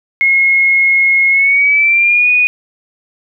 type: tone with pitch glide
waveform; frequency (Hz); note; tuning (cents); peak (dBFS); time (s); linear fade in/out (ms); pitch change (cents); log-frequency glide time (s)
sine; 2163 to 2470; C#7 to D#7; -43 to -13; -7; 0.21-2.47; 0; +230; 1.3-2.29
effects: none